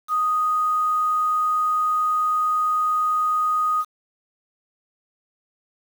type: tone with quantisation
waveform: sine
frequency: 1244.5 Hz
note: D#6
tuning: in tune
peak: -18 dBFS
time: 0.08-3.85 s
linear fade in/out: 50 ms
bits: 7
effects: none